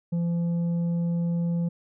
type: tone with tanh clipping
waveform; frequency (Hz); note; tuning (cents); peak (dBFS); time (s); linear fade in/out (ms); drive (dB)
sine; 170.6; F3; -40; -24; 0.12-1.69; 10; 5
effects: none